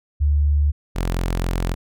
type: tone pair in turn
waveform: sine / sawtooth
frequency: 73 / 43.66 Hz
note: D2 / F1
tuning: -10 / 0 cents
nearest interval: major sixth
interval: 890 cents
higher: first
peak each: -14 / -16 dBFS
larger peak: first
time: 0.2-0.72 / 0.95-1.75 s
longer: second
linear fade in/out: 20 ms
effects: none